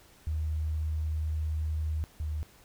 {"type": "tone pair in turn", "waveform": "sine", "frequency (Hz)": [77.78, 76.62], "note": ["D#2", "D#2"], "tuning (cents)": [0, -26], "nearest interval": "unison", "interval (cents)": 26, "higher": "first", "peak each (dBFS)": [-28, -30], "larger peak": "first", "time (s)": [[0.27, 2.04], [2.2, 2.43]], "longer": "first", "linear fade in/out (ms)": 0, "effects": ["pink hiss -58 dBFS RMS until 2.64 s"]}